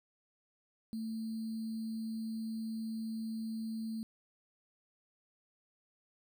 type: tone with sample-and-hold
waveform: sine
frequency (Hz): 222.6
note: A3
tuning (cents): +20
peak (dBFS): -36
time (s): 0.93-4.03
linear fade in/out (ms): 0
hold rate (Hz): 4410
effects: none